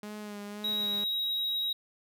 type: tone with vibrato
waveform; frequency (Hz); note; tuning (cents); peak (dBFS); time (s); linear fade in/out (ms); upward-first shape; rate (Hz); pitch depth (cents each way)
sawtooth; 207.7; G#3; 0; -35; 0.03-1.04; 2; sine; 1.9; 30
type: tone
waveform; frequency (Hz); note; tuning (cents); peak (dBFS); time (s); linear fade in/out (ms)
triangle; 3823; A#7; +43; -27; 0.64-1.73; 5
effects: none